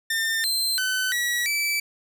sawtooth tone with pitch steps, 1803 / 4123 / 1516 / 1928 / 2314 Hz, A6 / C8 / F#6 / B6 / D7, +42 / -26 / +42 / -42 / -26 cents, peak -19 dBFS, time 0.1-1.8 s, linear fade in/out 5 ms, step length 340 ms, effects none

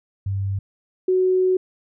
sine tone pair in turn, 98 / 371 Hz, G2 / F#4, 0 / +5 cents, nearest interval octave + major seventh, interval 2305 cents, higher second, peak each -21 / -15 dBFS, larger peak second, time 0.26-0.59 / 1.08-1.57 s, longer second, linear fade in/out 5 ms, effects none

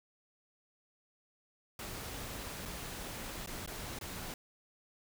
pink noise with dropouts, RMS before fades -43 dBFS, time 1.79-4.34 s, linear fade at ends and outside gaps 2 ms, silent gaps 2.654-2.657 / 3.462-3.473 / 3.662-3.675 / 3.989-4.011 s, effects none

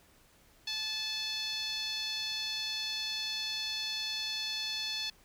10% pulse tone with band-pass filter, 870 Hz, A5, 20 cents flat, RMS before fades -36 dBFS, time 0.67-5.1 s, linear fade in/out 5 ms, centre 4100 Hz, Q 2.2, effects pink hiss -63 dBFS RMS until 5.24 s

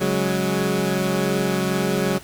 20% pulse chord, C# suspended fourth, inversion none, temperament equal with one note detuned, 138.99 / 185 / 207.7 Hz, C#3 / F#3 / G#3, +5 / 0 / 0 cents, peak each -22 / -17 / -20 dBFS, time 0-2.19 s, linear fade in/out 20 ms, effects pink hiss -43 dBFS RMS until 2.23 s

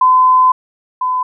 sine tone pair in turn, 1020 / 1011.8 Hz, C6 / B5, -44 / +42 cents, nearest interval unison, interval 14 cents, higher first, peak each -6 / -13 dBFS, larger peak first, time 0.01-0.52 / 1.01-1.23 s, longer first, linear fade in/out 5 ms, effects none

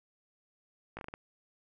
slowing click train, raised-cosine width 0.5 ms, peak -26 dBFS, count 6, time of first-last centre 0.97-1.139 s, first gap 18 ms, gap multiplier 1.32, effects none

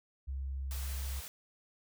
sine tone, 67.3 Hz, C2, 49 cents sharp, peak -35 dBFS, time 0.27-1.21 s, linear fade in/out 20 ms
white band-stop noise, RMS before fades -46 dBFS, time 0.71-1.28 s, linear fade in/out 0 ms, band 240 to 400 Hz, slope 96 dB/octave
effects none

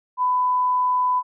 sine tone, 1000 Hz, B5, 21 cents sharp, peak -17 dBFS, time 0.17-1.23 s, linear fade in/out 50 ms, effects none

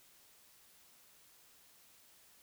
silence, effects white hiss -64 dBFS RMS until 2.42 s

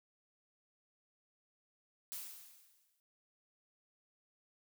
blue noise with exponential decay, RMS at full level -42 dBFS, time 2.12-3 s, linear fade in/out 0 ms, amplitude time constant 190 ms, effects none

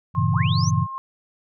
sine chord, G diminished seventh, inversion none, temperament equal, 98 / 116.54 / 138.59 / 164.81 Hz, G2 / Bb2 / Db3 / Fb3, 0 / 0 / 0 / 0 cents, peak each -23 dBFS, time 0.14-0.87 s, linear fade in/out 50 ms
sine tone with tremolo, 1067 Hz, C6, 34 cents sharp, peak -26 dBFS, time 0.15-0.98 s, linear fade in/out 0 ms, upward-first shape sine, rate 5 Hz, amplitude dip 40%
sine linear sweep, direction up, 645 to 6460 Hz, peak -27 dBFS, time 0.33-0.71 s, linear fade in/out 20 ms
effects none

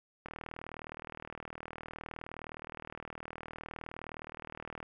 click train, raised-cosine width 0.5 ms, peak -27 dBFS, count 181, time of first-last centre 0.26-4.829 s, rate 39.4 Hz, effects none

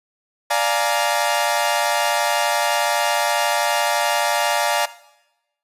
sawtooth chord, Bb dominant seventh, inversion first, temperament equal with one note detuned, 587.3 / 698.5 / 840.3 / 932.3 Hz, D5 / F5 / Ab5 / Bb5, 0 / 0 / +20 / 0 cents, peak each -19 dBFS, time 0.5-4.86 s, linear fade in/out 10 ms, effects noise-tail reverb RT60 0.9 s tail -17 dB re dry + resampled to 32000 Hz

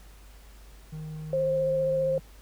triangle tone, 155.56 Hz, D#3, in tune, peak -33 dBFS, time 0.92-2.2 s, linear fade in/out 10 ms
sine tone with vibrato, 530 Hz, C5, 22 cents sharp, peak -23 dBFS, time 1.33-2.18 s, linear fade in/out 2 ms, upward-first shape triangle, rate 15 Hz, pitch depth 18 cents each way
effects added 50 Hz sine -48 dBFS peak until 2.41 s + pink hiss -56 dBFS RMS until 2.41 s

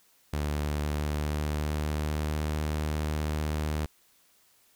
sawtooth tone with pitch glide, 74.1 to 76.27 Hz, D2 to D#2, +16 to -34 cents, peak -24 dBFS, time 0.33-3.86 s, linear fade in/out 5 ms, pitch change +50 cents, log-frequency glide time 0.64-2.43 s, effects white hiss -64 dBFS RMS until 4.75 s

